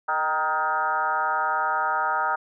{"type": "tone with frequency modulation", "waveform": "sine", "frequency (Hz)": 1099, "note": "C#6", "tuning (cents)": -15, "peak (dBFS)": -21, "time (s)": [0.08, 2.36], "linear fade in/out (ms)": 10, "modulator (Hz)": 161, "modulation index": 2.4, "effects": []}